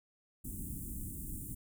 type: band-stop noise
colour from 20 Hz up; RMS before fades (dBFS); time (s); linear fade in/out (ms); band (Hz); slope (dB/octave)
pink; -42; 0.44-1.55; 10; 310 to 8100; 48
effects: none